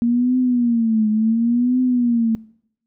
sine tone with vibrato, 233.5 Hz, A#3, 3 cents sharp, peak -14 dBFS, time 0.02-2.35 s, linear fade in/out 0 ms, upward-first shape triangle, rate 0.7 Hz, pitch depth 160 cents each way, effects noise-tail reverb RT60 0.7 s tail -23 dB re dry

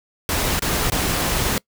pink noise with dropouts, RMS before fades -21 dBFS, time 0.29-1.58 s, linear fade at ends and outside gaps 1 ms, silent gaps 0.594-0.621 / 0.9-0.92 s, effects noise-tail reverb RT60 0.1 s tail -24 dB re dry

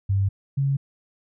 sine tone pair in turn, 98 / 138.07 Hz, G2 / C#3, 0 / -7 cents, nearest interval tritone, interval 593 cents, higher second, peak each -18 / -19 dBFS, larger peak first, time 0.09-0.29 / 0.57-0.77 s, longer neither, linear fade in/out 10 ms, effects none

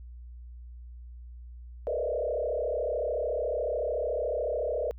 sine tone with frequency modulation, 545 Hz, C#5, 29 cents flat, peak -27 dBFS, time 1.87-4.91 s, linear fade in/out 0 ms, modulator 33.8 Hz, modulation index 2.8, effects added 60 Hz sine -42 dBFS peak until 4.98 s

